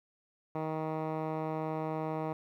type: tone with low-pass filter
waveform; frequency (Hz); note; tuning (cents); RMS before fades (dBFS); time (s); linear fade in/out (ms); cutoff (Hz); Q
10% pulse; 157.4; D#3; +20; -35; 0.55-2.33; 2; 1200; 1
effects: 11-bit